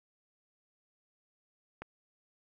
click, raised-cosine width 0.5 ms, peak -26 dBFS, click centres 1.82 s, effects none

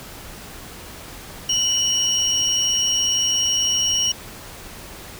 triangle tone pair together, 2960 / 5622 Hz, F#7 / F8, 0 / +11 cents, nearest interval major seventh, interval 1111 cents, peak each -19 dBFS, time 1.49-4.12 s, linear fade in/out 5 ms, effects pink hiss -38 dBFS RMS until 5.19 s

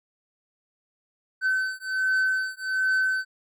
triangle beating tone pair, 1526 / 1527.3 Hz, G6 / G6, -47 / -46 cents, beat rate 1.3 Hz, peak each -24 dBFS, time 1.41-3.25 s, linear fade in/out 50 ms, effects none

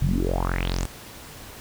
sawtooth tone with low-pass filter sweep, 44.45 Hz, F1, 31 cents sharp, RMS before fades -24 dBFS, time 0.01-0.86 s, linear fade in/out 10 ms, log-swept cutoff 120 to 8800 Hz, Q 6.2, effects pink hiss -42 dBFS RMS until 1.6 s

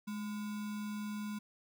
sine tone with sample-and-hold, 210 Hz, G#3, 19 cents sharp, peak -37 dBFS, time 0.07-1.39 s, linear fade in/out 10 ms, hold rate 1225 Hz, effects none

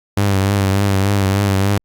sawtooth tone with vibrato, 98.6 Hz, G2, 11 cents sharp, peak -9 dBFS, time 0.17-1.78 s, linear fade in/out 5 ms, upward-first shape triangle, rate 3.4 Hz, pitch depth 55 cents each way, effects Opus 48 kbps

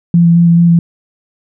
sine tone with vibrato, 170 Hz, F3, 46 cents flat, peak -4 dBFS, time 0.14-0.79 s, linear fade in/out 2 ms, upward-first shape square, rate 4.6 Hz, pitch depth 11 cents each way, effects none

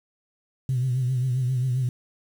sine tone with vibrato, 127.3 Hz, C3, 47 cents flat, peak -20 dBFS, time 0.69-1.89 s, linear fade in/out 2 ms, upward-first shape triangle, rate 7.5 Hz, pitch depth 85 cents each way, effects tanh soft clip ceiling -17 dBFS + 8-bit

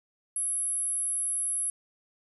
sine tone, 10890 Hz, F9, 45 cents flat, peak -27 dBFS, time 0.36-1.7 s, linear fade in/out 2 ms, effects none

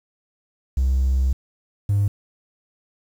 triangle tone pair in turn, 65.41 / 101.14 Hz, C2 / G#2, 0 / -45 cents, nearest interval minor sixth, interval 755 cents, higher second, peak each -13 dBFS, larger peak neither, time 0.77-1.33 / 1.89-2.08 s, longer first, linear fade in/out 5 ms, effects tanh soft clip ceiling -12 dBFS + 8-bit

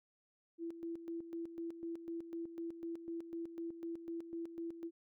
sine tone with tremolo, 334.4 Hz, E4, 25 cents sharp, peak -39 dBFS, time 0.58-4.91 s, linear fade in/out 50 ms, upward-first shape square, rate 4 Hz, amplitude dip 65%, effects none

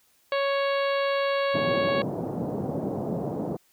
harmonic tone, 555 Hz, C#5, 2 cents sharp, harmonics 1 / 2 / 3 / 4 / 5 / 6 / 7 / 8, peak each -24 / -30 / -34 / -36 / -38 / -40 / -41 / -42 dBFS, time 0.32-2.02 s, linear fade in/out 2 ms
pink band-pass noise, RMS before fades -30 dBFS, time 1.54-3.57 s, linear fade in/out 10 ms, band 130 to 690 Hz, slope 24 dB/octave
effects white hiss -64 dBFS RMS until 3.72 s

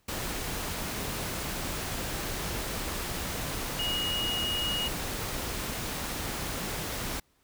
sine tone in noise, 2880 Hz, F#7, 47 cents flat, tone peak -29 dBFS, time 3.79-4.88 s, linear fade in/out 5 ms, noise pink, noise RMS -34 dBFS, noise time 0.08-7.2 s, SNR +2 dB, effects pink hiss -69 dBFS RMS until 7.43 s

